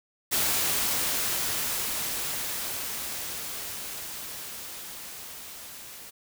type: noise with level ramp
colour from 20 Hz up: white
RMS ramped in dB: -25 to -44 dBFS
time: 0.31-6.11 s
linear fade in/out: 20 ms
effects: none